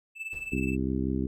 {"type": "tone with tremolo", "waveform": "triangle", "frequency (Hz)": 2637, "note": "E7", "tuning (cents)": 0, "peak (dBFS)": -29, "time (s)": [0.15, 0.77], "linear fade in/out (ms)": 50, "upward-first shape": "triangle", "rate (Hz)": 19, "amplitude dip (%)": 85}
{"type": "noise with exponential decay", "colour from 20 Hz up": "brown", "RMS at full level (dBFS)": -43, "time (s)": [0.33, 0.75], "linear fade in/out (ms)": 0, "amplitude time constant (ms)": 91}
{"type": "harmonic tone", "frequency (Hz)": 65.41, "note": "C2", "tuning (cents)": 0, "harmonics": [1, 2, 3, 4, 5, 6], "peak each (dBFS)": [-33, -35, -32, -31, -34, -37], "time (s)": [0.52, 1.27], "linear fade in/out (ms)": 5}
{"effects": []}